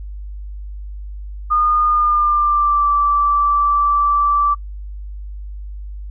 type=tone with pitch glide; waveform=sine; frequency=1220 to 1164.2 Hz; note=D#6 to D6; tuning=-34 to -15 cents; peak=-12 dBFS; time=1.5-4.55 s; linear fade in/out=20 ms; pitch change=-81 cents; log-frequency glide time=1.86-2.89 s; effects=noise-tail reverb RT60 0.1 s tail -26 dB re dry + added 50 Hz sine -27 dBFS peak until 6.1 s